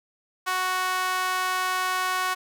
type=tone with high-pass filter; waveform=sawtooth; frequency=370 Hz; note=F#4; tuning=in tune; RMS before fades=-26 dBFS; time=0.46-2.35 s; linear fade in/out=20 ms; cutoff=1100 Hz; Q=2.1; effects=none